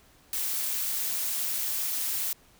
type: noise with amplitude modulation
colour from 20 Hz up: blue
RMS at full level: -27 dBFS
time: 0.33-2.33 s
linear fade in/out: 2 ms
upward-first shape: sine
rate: 262 Hz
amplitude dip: 65%
effects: pink hiss -59 dBFS RMS until 2.59 s